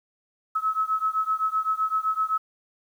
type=beating tone pair; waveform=sine; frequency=1288 / 1295.8 Hz; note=E6 / E6; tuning=-41 / -30 cents; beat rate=7.8 Hz; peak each=-25 / -26 dBFS; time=0.55-2.38 s; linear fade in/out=10 ms; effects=9-bit